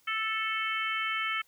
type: harmonic tone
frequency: 440 Hz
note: A4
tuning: in tune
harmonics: 3 / 4 / 5 / 6 / 7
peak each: -33 / -37 / -33 / -39 / -37 dBFS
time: 0.07-1.42 s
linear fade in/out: 10 ms
effects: white hiss -66 dBFS RMS until 1.47 s